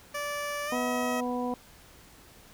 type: tone with pitch glide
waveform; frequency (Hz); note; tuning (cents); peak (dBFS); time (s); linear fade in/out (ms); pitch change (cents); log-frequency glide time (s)
15% pulse; 582 to 638.4; D5 to D#5; -16 to +44; -25; 0.14-1.21; 10; +160; 0.66-0.76
type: harmonic tone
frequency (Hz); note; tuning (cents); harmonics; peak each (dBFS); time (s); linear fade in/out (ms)
246.9; B3; 0; 1 / 2 / 3 / 4; -31 / -34 / -36 / -37; 0.72-1.54; 2
effects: pink hiss -54 dBFS RMS until 2.53 s